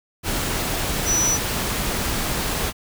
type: tone in noise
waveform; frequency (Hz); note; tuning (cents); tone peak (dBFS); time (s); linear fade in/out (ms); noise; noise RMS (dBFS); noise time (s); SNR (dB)
sine; 5920; F#8; 0; -18; 1.05-1.39; 50; pink; -24; 0.23-2.73; +3
effects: none